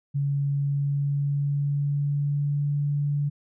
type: tone with pitch glide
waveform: sine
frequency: 141.1 to 144.48 Hz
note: C#3 to D3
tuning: +31 to -28 cents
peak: -22 dBFS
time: 0.14-3.3 s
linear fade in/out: 20 ms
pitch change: +41 cents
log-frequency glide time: 0.49-2.7 s
effects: none